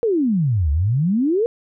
sine exponential two-way sweep, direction down then up, 487.3 to 69 to 487.3 Hz, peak -15 dBFS, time 0.03-1.46 s, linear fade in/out 0 ms, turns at 0.71 s, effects none

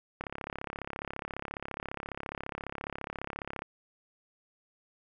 click train, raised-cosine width 0.5 ms, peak -21 dBFS, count 119, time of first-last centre 0.21-3.62 s, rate 34.6 Hz, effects none

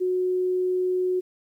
sine tone, 366.5 Hz, F#4, 16 cents flat, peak -21 dBFS, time 0-1.21 s, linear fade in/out 20 ms, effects 10-bit

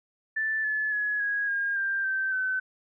sine tone with pitch steps, 1760 / 1723.8 / 1688.3 / 1653.6 / 1619.5 / 1586.2 / 1553.6 / 1521.6 Hz, A6 / A6 / G#6 / G#6 / G#6 / G6 / G6 / F#6, 0 / -36 / +28 / -8 / -44 / +20 / -16 / +48 cents, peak -25 dBFS, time 0.36-2.6 s, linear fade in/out 10 ms, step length 280 ms, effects none

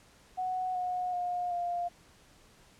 sine tone with pitch steps, 740 / 726.4 / 713.1 / 700.1 Hz, F#5 / F#5 / F5 / F5, 0 / -32 / +36 / +4 cents, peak -30 dBFS, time 0.37-1.89 s, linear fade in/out 20 ms, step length 380 ms, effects pink hiss -60 dBFS RMS until 2.79 s + low-pass 10000 Hz 12 dB/octave

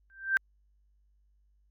sine tone with exponential growth, 1568 Hz, G6, in tune, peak -19 dBFS, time 0.1-0.37 s, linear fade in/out 0 ms, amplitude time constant 57 ms, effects added 50 Hz sine -64 dBFS peak until 1.7 s + Opus 48 kbps

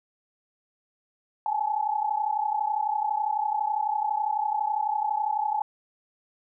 sine tone cluster, 798 / 844 / 876 Hz, G5 / G#5 / A5, +31 / +28 / -8 cents, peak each -33 / -26 / -29 dBFS, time 1.46-5.62 s, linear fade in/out 2 ms, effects none

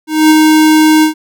square tone with ADSR envelope, 311.1 Hz, D#4, in tune, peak -3 dBFS, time 0.07-1.14 s, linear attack 230 ms, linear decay 30 ms, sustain -2 dB, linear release 110 ms, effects none

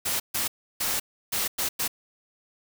white noise bursts at uneven times, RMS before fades -27 dBFS, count 6, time 0.05-0.2 / 0.34-0.48 / 0.8-1 / 1.32-1.48 / 1.58-1.69 / 1.79-1.88 s, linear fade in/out 10 ms, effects none

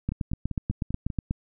two click trains, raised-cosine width 5 ms, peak -19 / -14 dBFS, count 6 / 11, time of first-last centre 0.12-1.102 / 0.09-1.31 s, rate 5.09 / 8.2 Hz, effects none

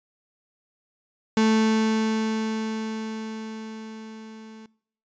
35% pulse tone with level ramp, 220 Hz, A3, in tune, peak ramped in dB -15 to -41 dBFS, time 1.37-4.66 s, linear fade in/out 2 ms, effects noise-tail reverb RT60 0.6 s tail -23 dB re dry + resampled to 16000 Hz

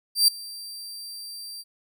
sawtooth tone with ADSR envelope, 4699 Hz, D8, in tune, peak -10 dBFS, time 0.15-1.64 s, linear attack 130 ms, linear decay 5 ms, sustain -23 dB, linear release 38 ms, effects none

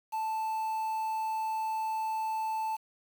triangle tone with quantisation, 880 Hz, A5, in tune, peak -28 dBFS, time 0.12-2.77 s, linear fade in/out 20 ms, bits 8, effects none

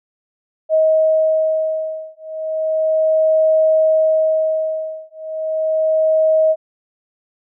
sine beating tone pair, 632 / 632.34 Hz, D#5 / D#5, +27 / +28 cents, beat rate 0.34 Hz, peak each -16 dBFS, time 0.69-6.56 s, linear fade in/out 50 ms, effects none

